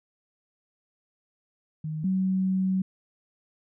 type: tone pair in turn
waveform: sine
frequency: 155.56 / 188.47 Hz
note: D#3 / F#3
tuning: 0 / +32 cents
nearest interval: minor third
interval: 332 cents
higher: second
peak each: -29 / -22 dBFS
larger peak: second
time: 1.84-2.04 / 2.04-2.82 s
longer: second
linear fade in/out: 5 ms
effects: none